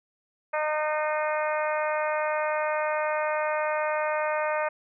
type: harmonic tone with a mistuned harmonic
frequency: 305.5 Hz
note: D#4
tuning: 32 cents flat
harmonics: 2 / 3 / 4 / 5 / 6 / 7 / 8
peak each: -27 / -31 / -33 / -35 / -37 / -38 / -39 dBFS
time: 0.53-4.69 s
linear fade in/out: 10 ms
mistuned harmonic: 8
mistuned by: +16 cents
effects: none